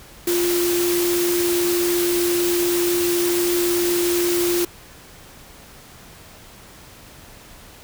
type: tone in noise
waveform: sine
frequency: 349.2 Hz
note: F4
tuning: in tune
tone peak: -18 dBFS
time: 0.27-4.65 s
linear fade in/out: 5 ms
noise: white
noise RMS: -25 dBFS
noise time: 0.27-4.65 s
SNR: +4 dB
effects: pink hiss -44 dBFS RMS until 7.83 s

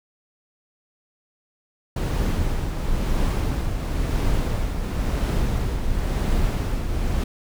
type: noise with tremolo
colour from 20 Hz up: brown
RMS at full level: -20 dBFS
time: 1.96-7.24 s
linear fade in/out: 5 ms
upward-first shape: triangle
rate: 0.97 Hz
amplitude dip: 50%
effects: none

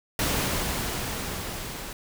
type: noise with level ramp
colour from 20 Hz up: pink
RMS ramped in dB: -25 to -37 dBFS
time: 0.19-1.93 s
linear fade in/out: 2 ms
effects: none

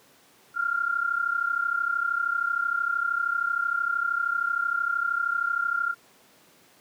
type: tone pair together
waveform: sine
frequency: 1376 / 1409 Hz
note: F6 / F6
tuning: -26 / +15 cents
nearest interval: unison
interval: 41 cents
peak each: -27 / -26 dBFS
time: 0.54-5.95 s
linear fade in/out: 50 ms
effects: pink hiss -57 dBFS RMS until 6.8 s + high-pass 200 Hz 12 dB/octave

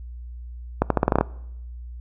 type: accelerating click train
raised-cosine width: 1 ms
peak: -3 dBFS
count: 9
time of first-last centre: 0.82-1.21 s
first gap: 83 ms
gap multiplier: 0.84
effects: noise-tail reverb RT60 0.8 s tail -22 dB re dry + added 60 Hz sine -34 dBFS peak until 2 s

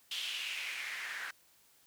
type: noise with band-pass filter sweep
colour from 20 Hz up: white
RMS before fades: -40 dBFS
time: 0.11-1.31 s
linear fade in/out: 5 ms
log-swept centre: 3300 to 1600 Hz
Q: 4
effects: white hiss -66 dBFS RMS until 1.86 s

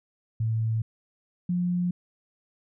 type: tone pair in turn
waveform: sine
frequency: 111.8 / 177.47 Hz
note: A2 / F3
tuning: +28 / +28 cents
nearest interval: minor sixth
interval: 800 cents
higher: second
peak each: -23 dBFS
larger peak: neither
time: 0.4-0.82 / 1.49-1.91 s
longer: neither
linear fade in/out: 5 ms
effects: none

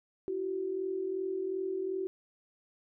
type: tone pair together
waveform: sine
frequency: 337.3 / 380 Hz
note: E4 / F#4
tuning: +40 / +46 cents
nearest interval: major second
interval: 206 cents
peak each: -39 / -32 dBFS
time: 0.28-2.07 s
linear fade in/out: 0 ms
effects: none

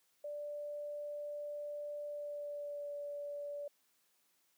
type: tone with pitch glide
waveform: sine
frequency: 587 to 578.3 Hz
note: D5 to D5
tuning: -1 to -27 cents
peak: -40 dBFS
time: 0.24-3.68 s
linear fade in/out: 5 ms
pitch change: -26 cents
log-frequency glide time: 2.05-2.93 s
effects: white hiss -75 dBFS RMS until 4.57 s + high-pass 150 Hz 12 dB/octave

